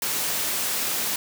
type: high-pass noise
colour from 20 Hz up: white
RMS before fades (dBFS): -26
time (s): 0.02-1.16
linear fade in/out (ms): 2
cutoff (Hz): 120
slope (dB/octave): 12
effects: none